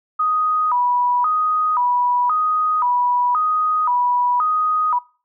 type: tone with vibrato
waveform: sine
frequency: 1105 Hz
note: C#6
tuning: 6 cents flat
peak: -15 dBFS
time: 0.19-4.99 s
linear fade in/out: 10 ms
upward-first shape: square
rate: 0.95 Hz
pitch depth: 210 cents each way
effects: noise-tail reverb RT60 0.4 s tail -24 dB re dry